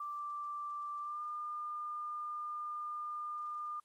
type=tone with pitch glide; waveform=sine; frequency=1174.7 to 1206.3 Hz; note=D6 to D6; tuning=0 to +46 cents; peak=-38 dBFS; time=0-3.8 s; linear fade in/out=5 ms; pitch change=+46 cents; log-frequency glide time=1.01-1.22 s; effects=white hiss -75 dBFS RMS until 3.84 s + Opus 24 kbps